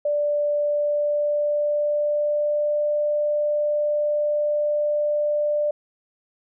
sine tone with pitch glide, 587.3 to 593.4 Hz, D5 to D5, 0 to +18 cents, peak -19 dBFS, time 0.05-5.71 s, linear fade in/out 5 ms, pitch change +18 cents, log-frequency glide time 0.53-2.86 s, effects none

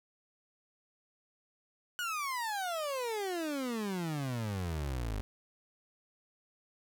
30% pulse exponential sweep, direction down, 1480 to 48.66 Hz, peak -31 dBFS, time 1.99-5.21 s, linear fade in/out 0 ms, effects none

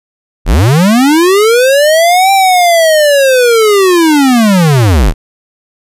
square linear two-way sweep, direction up then down, 30 to 789 to 30 Hz, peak -5 dBFS, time 0.45-5.14 s, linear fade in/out 50 ms, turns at 2.32 s, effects resampled to 32000 Hz

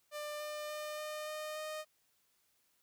sawtooth tone with pitch steps, 596 / 600.1 / 604.3 / 608.5 / 612.8 / 617 Hz, D5 / D5 / D5 / D#5 / D#5 / D#5, +25 / +37 / +49 / -39 / -27 / -15 cents, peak -36 dBFS, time 0.11-1.85 s, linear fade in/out 50 ms, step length 290 ms, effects white hiss -75 dBFS RMS until 2.82 s

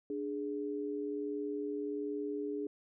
sine tone pair together, 294 / 415.3 Hz, D4 / G#4, +2 / 0 cents, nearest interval tritone, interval 598 cents, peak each -38 / -37 dBFS, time 0.1-2.67 s, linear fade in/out 2 ms, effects none

